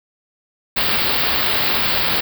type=band-stop noise; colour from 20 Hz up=white; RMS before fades=-18 dBFS; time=0.76-2.21 s; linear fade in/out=10 ms; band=4900 to 16000 Hz; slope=96 dB/octave; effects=none